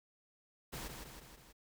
pink noise with echo, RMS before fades -44 dBFS, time 0.72-0.89 s, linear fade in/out 20 ms, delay 160 ms, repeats 4, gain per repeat -4 dB, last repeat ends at 1.53 s, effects none

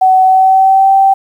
sine tone with pitch glide, 752 to 777.6 Hz, F#5 to G5, +28 to -14 cents, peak -4 dBFS, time 0.01-1.14 s, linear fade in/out 10 ms, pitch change +58 cents, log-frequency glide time 0.22-0.92 s, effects 7-bit

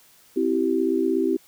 sine chord, C major, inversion none, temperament equal with one note detuned, 261.6 / 329.6 / 386.4 Hz, C4 / E4 / G4, 0 / 0 / -25 cents, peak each -25 / -23 / -23 dBFS, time 0.36-1.37 s, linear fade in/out 10 ms, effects white hiss -55 dBFS RMS until 1.47 s

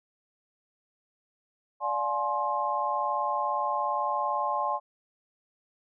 sine chord, D half-diminished seventh, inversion none, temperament just, 587.3 / 704.8 / 845.8 / 1057.2 Hz, D5 / F5 / Ab5 / C6, 0 / +16 / +31 / +18 cents, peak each -34 / -35 / -30 / -29 dBFS, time 1.8-4.8 s, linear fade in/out 50 ms, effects none

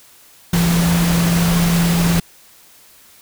sine tone in noise, 170.5 Hz, F3, 41 cents flat, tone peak -13 dBFS, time 0.53-2.2 s, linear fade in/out 5 ms, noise pink, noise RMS -21 dBFS, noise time 0.53-2.2 s, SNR +5 dB, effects white hiss -47 dBFS RMS until 3.21 s

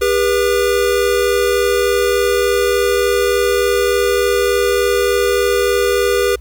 square tone pair together, 401.6 / 485 Hz, G4 / B4, +42 / -31 cents, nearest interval minor third, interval 327 cents, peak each -16 dBFS, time 0.01-6.36 s, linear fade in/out 10 ms, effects added 60 Hz sine -31 dBFS peak until 6.4 s + pink hiss -54 dBFS RMS until 6.4 s

